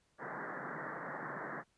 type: band-pass noise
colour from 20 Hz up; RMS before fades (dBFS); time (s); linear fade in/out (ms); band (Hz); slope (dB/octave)
white; -43; 0.18-1.64; 50; 130 to 1900; 96
effects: pink hiss -75 dBFS RMS until 1.77 s + resampled to 22050 Hz